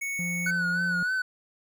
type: tone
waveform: square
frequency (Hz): 2217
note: C#7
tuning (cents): 0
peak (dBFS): -30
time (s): 0.01-0.51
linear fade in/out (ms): 10
type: tone with pitch glide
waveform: triangle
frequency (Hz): 174.61 to 176.33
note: F3 to F3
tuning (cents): 0 to +17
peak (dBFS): -29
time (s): 0.19-1.03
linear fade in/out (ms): 2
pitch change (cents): +17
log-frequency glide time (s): 0.65-0.88
type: tone with vibrato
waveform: triangle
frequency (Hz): 1480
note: F#6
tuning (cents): 0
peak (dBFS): -23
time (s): 0.46-1.22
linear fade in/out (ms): 5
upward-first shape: sine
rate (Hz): 3.3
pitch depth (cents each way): 55
effects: none